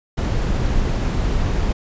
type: noise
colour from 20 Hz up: brown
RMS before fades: -19 dBFS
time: 0.17-1.73 s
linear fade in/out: 10 ms
effects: resampled to 16000 Hz